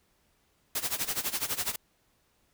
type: noise with tremolo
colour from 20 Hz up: white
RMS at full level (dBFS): -29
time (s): 0.75-1.76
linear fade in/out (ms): 5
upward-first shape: sine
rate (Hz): 12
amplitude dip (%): 85
effects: pink hiss -70 dBFS RMS until 2.53 s